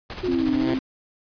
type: tone with exponential growth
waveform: 10% pulse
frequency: 130.3 Hz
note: C3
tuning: 7 cents flat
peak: -16 dBFS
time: 0.09-0.74 s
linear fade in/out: 2 ms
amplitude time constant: 140 ms
type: noise with tremolo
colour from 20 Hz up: pink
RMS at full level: -33 dBFS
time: 0.1-0.79 s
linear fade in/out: 0 ms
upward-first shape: square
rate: 14 Hz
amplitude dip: 50%
type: exponential two-way sweep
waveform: sine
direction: down then up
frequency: 370.8 to 295.7 to 344.2 Hz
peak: -22 dBFS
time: 0.23-0.75 s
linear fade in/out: 10 ms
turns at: 0.55 s
type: tone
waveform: sine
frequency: 263.4 Hz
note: C4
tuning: 12 cents sharp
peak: -22 dBFS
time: 0.28-0.79 s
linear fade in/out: 5 ms
effects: resampled to 11025 Hz